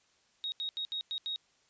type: tone bursts at uneven times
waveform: sine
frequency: 3767 Hz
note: A#7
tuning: 17 cents sharp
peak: -33 dBFS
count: 6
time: 0.44-0.52 / 0.6-0.69 / 0.77-0.85 / 0.92-1.01 / 1.11-1.18 / 1.26-1.36 s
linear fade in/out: 0 ms
effects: white hiss -69 dBFS RMS until 1.69 s + resampled to 16000 Hz